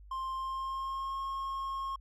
triangle tone with pitch glide, 1054 to 1081.1 Hz, C6 to C#6, +12 to -44 cents, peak -32 dBFS, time 0.11-1.96 s, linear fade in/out 5 ms, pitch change +44 cents, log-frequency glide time 0.33-1.2 s, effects added 50 Hz sine -50 dBFS peak until 2 s

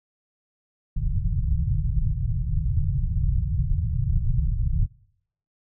pink low-pass noise, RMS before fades -23 dBFS, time 0.96-4.87 s, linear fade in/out 10 ms, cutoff 160 Hz, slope 96 dB/octave, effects noise-tail reverb RT60 0.7 s tail -23 dB re dry

